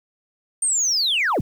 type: linear sweep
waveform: sine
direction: down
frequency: 8870 to 51.91 Hz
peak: -16 dBFS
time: 0.62-1.41 s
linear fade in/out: 5 ms
effects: tanh soft clip ceiling -15 dBFS + 8-bit

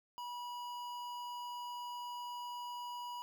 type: tone with notch filter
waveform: square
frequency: 972 Hz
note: B5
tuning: 28 cents flat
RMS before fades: -44 dBFS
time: 0.18-3.22 s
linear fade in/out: 0 ms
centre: 9300 Hz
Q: 0.9
effects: none

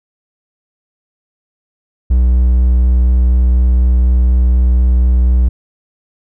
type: tone with vibrato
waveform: triangle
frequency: 61.74 Hz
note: B1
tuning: in tune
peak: -5 dBFS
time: 2.1-5.49 s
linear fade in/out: 10 ms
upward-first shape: sine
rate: 4.1 Hz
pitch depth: 9 cents each way
effects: none

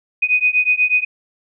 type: beating tone pair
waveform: sine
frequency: 2489 / 2497.2 Hz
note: D#7 / D#7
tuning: 0 / +6 cents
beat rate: 8.2 Hz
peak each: -16 dBFS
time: 0.22-1.05 s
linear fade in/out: 10 ms
effects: none

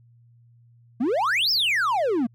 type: exponential two-way sweep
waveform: triangle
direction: up then down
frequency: 216.9 to 5520 to 216.9 Hz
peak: -18 dBFS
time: 1-2.27 s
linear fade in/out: 10 ms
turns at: 1.51 s
effects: added 118 Hz sine -52 dBFS peak until 2.34 s

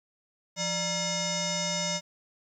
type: tone with frequency modulation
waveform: sine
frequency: 2903 Hz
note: F#7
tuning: 34 cents flat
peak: -27 dBFS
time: 0.56-2.01 s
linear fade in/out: 50 ms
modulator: 769 Hz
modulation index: 4.8
effects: 11-bit

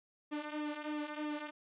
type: tone with flanger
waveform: sawtooth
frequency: 299.7 Hz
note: D4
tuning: 35 cents sharp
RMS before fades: -40 dBFS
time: 0.31-1.51 s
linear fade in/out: 20 ms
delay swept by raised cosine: 1.3 to 3.7 ms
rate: 3.1 Hz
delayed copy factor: -0.7
effects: resampled to 8000 Hz

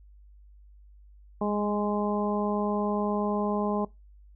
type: harmonic tone with a mistuned harmonic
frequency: 207.7 Hz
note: G#3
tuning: in tune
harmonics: 1 / 2 / 3 / 4 / 5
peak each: -28 / -31 / -33 / -34 / -35 dBFS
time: 1.41-3.85 s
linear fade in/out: 5 ms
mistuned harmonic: 1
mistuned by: -15 cents
effects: noise-tail reverb RT60 0.2 s tail -21 dB re dry + added 50 Hz sine -50 dBFS peak until 4.35 s

